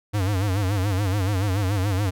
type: tone with vibrato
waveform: square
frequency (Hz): 98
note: G2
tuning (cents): 0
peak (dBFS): -21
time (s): 0.13-2.11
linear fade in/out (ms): 20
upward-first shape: sine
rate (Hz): 7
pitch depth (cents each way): 130
effects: none